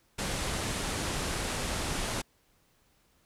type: low-pass noise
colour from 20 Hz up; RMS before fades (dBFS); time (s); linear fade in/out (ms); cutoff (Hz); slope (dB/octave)
pink; -33; 0.18-2.22; 10; 11000; 48
effects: pink hiss -68 dBFS RMS until 3.25 s